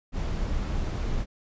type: noise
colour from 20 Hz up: brown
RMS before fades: -28 dBFS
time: 0.12-1.26 s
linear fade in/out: 50 ms
effects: resampled to 16000 Hz